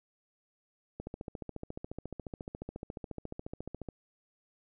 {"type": "click train", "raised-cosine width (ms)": 2, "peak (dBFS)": -26, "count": 42, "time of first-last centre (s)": [1, 3.887], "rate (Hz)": 14.2, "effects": []}